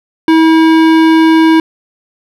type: tone with hard clipping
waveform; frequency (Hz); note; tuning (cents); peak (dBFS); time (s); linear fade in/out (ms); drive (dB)
sine; 322.3; E4; -39; -6; 0.28-1.6; 2; 17
effects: none